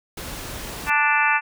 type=noise; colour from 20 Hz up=pink; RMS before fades=-33 dBFS; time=0.17-0.9 s; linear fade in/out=5 ms
type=harmonic tone; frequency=293.7 Hz; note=D4; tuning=in tune; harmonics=3 / 4 / 5 / 6 / 7 / 8 / 9; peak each=-22 / -25 / -23 / -23 / -28 / -25 / -24 dBFS; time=0.86-1.41 s; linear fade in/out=50 ms
effects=none